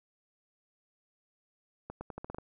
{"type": "accelerating click train", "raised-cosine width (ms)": 1, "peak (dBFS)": -26, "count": 8, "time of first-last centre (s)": [1.9, 2.385], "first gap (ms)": 110, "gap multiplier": 0.84, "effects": []}